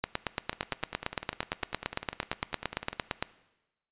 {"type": "two click trains", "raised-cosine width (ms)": 0.3, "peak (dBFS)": [-12, -20], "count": [29, 25], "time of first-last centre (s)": [[0.04, 3.225], [0.53, 2.93]], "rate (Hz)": [8.79, 10], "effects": ["noise-tail reverb RT60 1.0 s tail -18 dB re dry", "resampled to 8000 Hz"]}